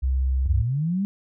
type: tone with vibrato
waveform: sine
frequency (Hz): 65.41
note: C2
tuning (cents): 0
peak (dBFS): -19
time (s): 0.02-0.63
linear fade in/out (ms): 20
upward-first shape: sine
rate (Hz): 16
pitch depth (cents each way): 11
type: linear sweep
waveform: sine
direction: up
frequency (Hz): 74.3 to 204.3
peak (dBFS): -21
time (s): 0.46-1.05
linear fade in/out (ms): 0
effects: none